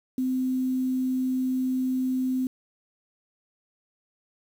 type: tone with quantisation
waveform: sine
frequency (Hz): 257.6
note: C4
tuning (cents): -27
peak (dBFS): -23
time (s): 0.18-2.47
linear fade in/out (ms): 2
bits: 8
effects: none